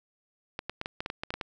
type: clicks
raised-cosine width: 0.3 ms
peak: -17 dBFS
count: 11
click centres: 0.591 / 0.696 / 0.814 / 0.859 / 1.005 / 1.061 / 1.101 / 1.235 / 1.305 / 1.34 / 1.412 s
effects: none